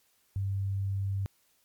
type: tone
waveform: sine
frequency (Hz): 98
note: G2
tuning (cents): 0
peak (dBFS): -28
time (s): 0.36-1.26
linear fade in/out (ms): 0
effects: white hiss -69 dBFS RMS until 1.64 s + MP3 96 kbps